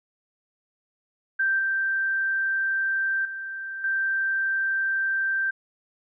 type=tone with level steps; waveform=sine; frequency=1568 Hz; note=G6; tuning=in tune; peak=-20 / -22 / -31 / -22 dBFS; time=1.39-5.51 s; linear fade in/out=10 ms; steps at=1.59 / 3.25 / 3.84 s; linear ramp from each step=2 ms; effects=none